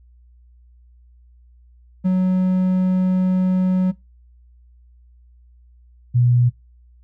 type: tone pair in turn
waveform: triangle / sine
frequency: 185 / 122.12 Hz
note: F#3 / B2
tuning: 0 / -19 cents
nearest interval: perfect fifth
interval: 719 cents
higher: first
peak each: -12 dBFS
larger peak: neither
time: 2.04-3.92 / 6.14-6.5 s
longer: first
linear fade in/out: 20 ms
effects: noise-tail reverb RT60 0.2 s tail -21 dB re dry + added 60 Hz sine -47 dBFS peak until 7.03 s